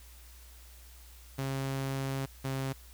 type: tone pair in turn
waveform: sawtooth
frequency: 135.2 / 134.11 Hz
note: C#3 / C3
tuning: -43 / +43 cents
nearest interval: unison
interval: 14 cents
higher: first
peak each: -28 dBFS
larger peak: neither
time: 1.38-2.26 / 2.44-2.73 s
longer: first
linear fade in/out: 10 ms
effects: added 60 Hz sine -51 dBFS peak until 2.93 s + white hiss -57 dBFS RMS until 2.93 s